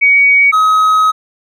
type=tone pair in turn; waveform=sine / triangle; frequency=2252 / 1270.2 Hz; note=C#7 / D#6; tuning=+27 / +35 cents; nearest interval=minor seventh; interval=992 cents; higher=first; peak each=-5 dBFS; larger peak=neither; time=0.01-0.52 / 0.52-1.12 s; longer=second; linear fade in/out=20 ms; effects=none